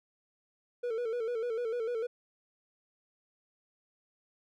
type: tone with vibrato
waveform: triangle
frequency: 466.2 Hz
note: A#4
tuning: in tune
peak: -29 dBFS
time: 0.83-2.07 s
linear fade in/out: 10 ms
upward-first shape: square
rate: 6.7 Hz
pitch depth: 73 cents each way
effects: none